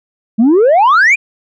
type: exponential sweep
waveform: sine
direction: up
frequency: 209.2 to 2500 Hz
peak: -3 dBFS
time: 0.38-1.16 s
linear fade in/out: 20 ms
effects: tanh soft clip ceiling -4 dBFS